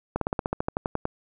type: slowing click train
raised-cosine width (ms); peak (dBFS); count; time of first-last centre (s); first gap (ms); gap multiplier
1; -11; 13; 0.16-1.054; 53; 1.06
effects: none